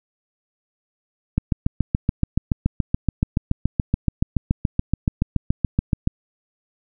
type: click train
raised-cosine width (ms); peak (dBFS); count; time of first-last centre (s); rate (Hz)
5; -5; 34; 1.38-6.074; 7.03
effects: none